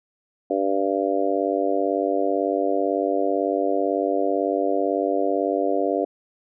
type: harmonic tone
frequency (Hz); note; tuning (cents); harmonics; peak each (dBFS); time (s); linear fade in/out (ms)
98; G2; 0; 3 / 4 / 5 / 6 / 7; -26 / -26 / -26 / -26 / -26; 0.5-6.05; 5
effects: none